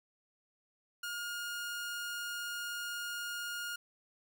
sawtooth tone, 1423 Hz, F6, 32 cents sharp, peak -34 dBFS, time 1.03-3.76 s, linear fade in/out 5 ms, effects none

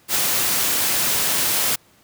white noise with ADSR envelope, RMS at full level -18 dBFS, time 0.08-1.76 s, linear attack 68 ms, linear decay 15 ms, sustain -2 dB, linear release 11 ms, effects pink hiss -55 dBFS RMS until 2.03 s + high-pass 80 Hz 12 dB/octave

